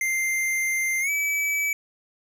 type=tone with pitch glide; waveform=square; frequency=2093 to 2296 Hz; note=C7 to D7; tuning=0 to -40 cents; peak=-23 dBFS; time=0.01-1.73 s; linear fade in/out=2 ms; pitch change=+160 cents; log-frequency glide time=1.01-1.1 s; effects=none